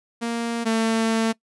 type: tone pair in turn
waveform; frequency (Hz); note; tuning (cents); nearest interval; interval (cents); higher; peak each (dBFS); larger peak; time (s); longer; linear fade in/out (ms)
sawtooth; 233.1 / 224.6; A#3 / A3; 0 / +36; minor second; 64; first; -20 / -15; second; 0.21-0.65 / 0.65-1.33; second; 20
effects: noise-tail reverb RT60 0.1 s tail -22 dB re dry + resampled to 24000 Hz